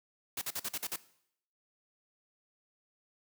white noise bursts, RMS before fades -36 dBFS, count 7, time 0.37-0.961 s, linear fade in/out 5 ms, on 45 ms, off 46 ms, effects noise-tail reverb RT60 0.7 s tail -18 dB re dry + high-pass 100 Hz 12 dB/octave

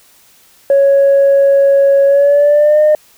sine tone with pitch glide, 554.4 to 608.1 Hz, C#5 to D#5, 0 to -40 cents, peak -4 dBFS, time 0.7-2.95 s, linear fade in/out 2 ms, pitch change +160 cents, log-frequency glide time 2.06-2.81 s, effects tanh soft clip ceiling -3 dBFS + white hiss -47 dBFS RMS until 3.17 s

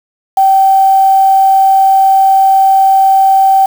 sine tone with quantisation, 774 Hz, G5, 22 cents flat, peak -4 dBFS, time 0.37-3.66 s, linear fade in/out 5 ms, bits 4, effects none

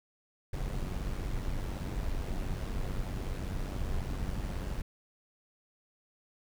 brown noise with amplitude modulation, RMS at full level -32 dBFS, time 0.53-4.82 s, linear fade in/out 5 ms, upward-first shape sine, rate 94.7 Hz, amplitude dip 55%, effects none

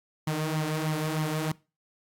sawtooth tone with flanger, 155.56 Hz, D#3, in tune, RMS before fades -29 dBFS, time 0.27-1.52 s, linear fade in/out 5 ms, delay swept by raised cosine 0.95 to 4.75 ms, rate 3.2 Hz, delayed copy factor +0.6, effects noise-tail reverb RT60 0.3 s tail -22 dB re dry + AAC 64 kbps

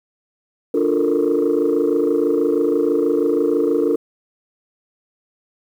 sine chord, Bb major seventh, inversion first, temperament equal, 293.7 / 349.2 / 440 / 466.2 Hz, D4 / F4 / A4 / Bb4, 0 / 0 / 0 / 0 cents, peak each -19 dBFS, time 0.74-3.96 s, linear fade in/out 5 ms, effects tanh soft clip ceiling -9 dBFS + 8-bit

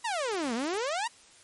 sawtooth exponential two-way sweep, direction down then up, 985 to 220 to 985 Hz, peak -25 dBFS, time 0.04-1.08 s, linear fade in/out 10 ms, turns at 0.54 s, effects white hiss -56 dBFS RMS until 1.43 s + MP3 48 kbps

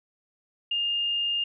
sine tone, 2821 Hz, F7, 17 cents sharp, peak -24 dBFS, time 0.71-1.44 s, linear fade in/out 5 ms, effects none

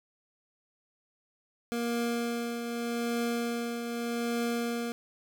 25% pulse tone with tremolo, 235.5 Hz, A#3, 18 cents sharp, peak -24 dBFS, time 1.72-4.92 s, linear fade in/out 0 ms, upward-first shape triangle, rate 0.83 Hz, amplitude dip 50%, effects none

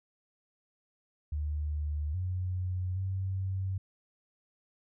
sine tone with pitch steps, 74.9 / 91.5 / 95.2 Hz, D2 / F#2 / F#2, +35 / -19 / +50 cents, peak -30 dBFS, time 1.32-3.78 s, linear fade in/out 5 ms, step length 820 ms, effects none

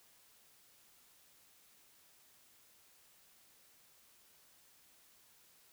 silence, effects white hiss -66 dBFS RMS until 5.72 s

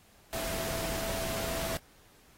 sine tone in noise, 660 Hz, E5, 2 cents sharp, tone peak -37 dBFS, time 0.33-1.77 s, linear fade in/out 0 ms, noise pink, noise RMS -36 dBFS, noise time 0.33-1.77 s, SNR -4 dB, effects pink hiss -61 dBFS RMS until 2.37 s + AAC 48 kbps

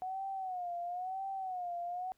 sine tone with vibrato, 735 Hz, F#5, 12 cents flat, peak -36 dBFS, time 0.02-2.12 s, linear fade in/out 0 ms, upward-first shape sine, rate 0.99 Hz, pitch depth 100 cents each way, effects pink hiss -75 dBFS RMS until 2.17 s

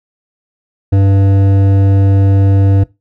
sine tone with hard clipping, 98 Hz, G2, in tune, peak -8 dBFS, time 0.92-2.84 s, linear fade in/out 10 ms, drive 11 dB, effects noise-tail reverb RT60 0.2 s tail -18 dB re dry

